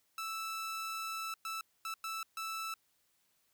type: tone bursts at uneven times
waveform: sawtooth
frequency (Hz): 1318.5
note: E6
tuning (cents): 0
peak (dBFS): -34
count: 5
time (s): 0.18-1.34 / 1.45-1.61 / 1.85-1.94 / 2.04-2.23 / 2.37-2.74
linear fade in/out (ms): 2
effects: white hiss -75 dBFS RMS until 3.53 s